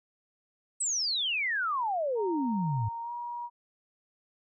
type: exponential sweep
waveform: sine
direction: down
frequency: 8300 to 101.1 Hz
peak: -27 dBFS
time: 0.8-2.89 s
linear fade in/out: 10 ms
type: tone with pitch glide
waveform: sine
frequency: 928 to 955.7 Hz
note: A#5 to A#5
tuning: -8 to +43 cents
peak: -34 dBFS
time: 2.15-3.5 s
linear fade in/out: 50 ms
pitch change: +51 cents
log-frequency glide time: 3.02-3.12 s
effects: none